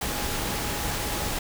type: tone in noise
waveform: sine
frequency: 830.6 Hz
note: G#5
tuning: in tune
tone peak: -39 dBFS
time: 0.01-1.39 s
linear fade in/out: 5 ms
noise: pink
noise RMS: -29 dBFS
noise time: 0.01-1.39 s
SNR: -13 dB
effects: none